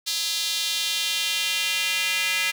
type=tone with high-pass filter sweep; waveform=square; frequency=185 Hz; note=F#3; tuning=in tune; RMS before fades=-25 dBFS; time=0.06-2.52 s; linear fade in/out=20 ms; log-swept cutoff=4100 to 2300 Hz; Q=2.4; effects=none